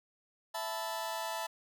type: chord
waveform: sawtooth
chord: E suspended fourth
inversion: none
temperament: just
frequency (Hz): 659.3 / 879 / 988.9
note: E5 / A5 / B5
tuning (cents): 0 / -2 / +2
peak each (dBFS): -36 / -35 / -37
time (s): 0.54-1.47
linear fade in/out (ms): 10
effects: none